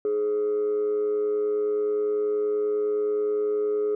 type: tone with amplitude modulation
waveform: sine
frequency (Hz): 420.2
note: G#4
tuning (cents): +20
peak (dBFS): -18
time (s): 0.05-3.95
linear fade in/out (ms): 2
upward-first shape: sine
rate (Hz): 110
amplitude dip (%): 50
effects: tanh soft clip ceiling -19 dBFS